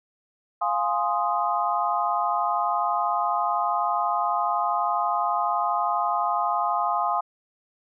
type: chord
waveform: sine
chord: F minor seventh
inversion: none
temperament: equal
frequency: 698.5 / 830.6 / 1046.5 / 1244.5 Hz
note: F5 / Ab5 / C6 / Eb6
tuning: 0 / 0 / 0 / 0 cents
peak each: -27 dBFS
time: 0.61-7.21 s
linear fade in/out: 10 ms
effects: none